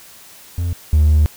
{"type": "tone pair in turn", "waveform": "triangle", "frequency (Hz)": [86.7, 76.16], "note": ["F2", "D#2"], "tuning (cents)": [-12, -36], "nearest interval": "major second", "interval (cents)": 224, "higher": "first", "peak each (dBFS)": [-15, -6], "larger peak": "second", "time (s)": [[0.58, 0.73], [0.93, 1.26]], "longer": "second", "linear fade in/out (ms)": 0, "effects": ["tanh soft clip ceiling -4 dBFS", "white hiss -42 dBFS RMS until 1.36 s"]}